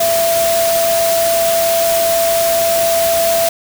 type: tone in noise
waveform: sine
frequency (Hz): 670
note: E5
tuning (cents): +28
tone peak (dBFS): -12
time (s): 0-3.49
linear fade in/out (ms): 5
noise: white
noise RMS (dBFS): -19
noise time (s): 0-3.49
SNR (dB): +4
effects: none